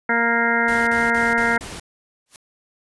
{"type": "harmonic tone", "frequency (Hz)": 233.1, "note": "A#3", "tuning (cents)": 0, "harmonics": [1, 2, 3, 4, 6, 7, 8, 9], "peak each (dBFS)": [-25, -26, -27, -25, -22, -24, -24, -25], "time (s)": [0.09, 1.58], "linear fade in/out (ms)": 5}
{"type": "noise bursts", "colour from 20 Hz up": "pink", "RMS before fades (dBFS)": -34, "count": 5, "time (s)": [0.68, 1.798], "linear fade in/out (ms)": 2, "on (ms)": 190, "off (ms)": 42}
{"type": "noise with exponential growth", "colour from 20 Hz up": "white", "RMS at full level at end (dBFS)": -37, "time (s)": [2.26, 2.36], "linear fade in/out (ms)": 1, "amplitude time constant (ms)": 20}
{"effects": ["resampled to 24000 Hz"]}